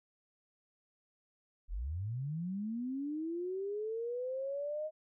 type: linear sweep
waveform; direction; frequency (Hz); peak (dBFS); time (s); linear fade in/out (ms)
sine; up; 35.23 to 627; -35; 1.68-4.91; 50
effects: none